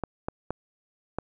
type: clicks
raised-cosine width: 1 ms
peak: -15 dBFS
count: 4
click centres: 0.037 / 0.285 / 0.506 / 1.186 s
effects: none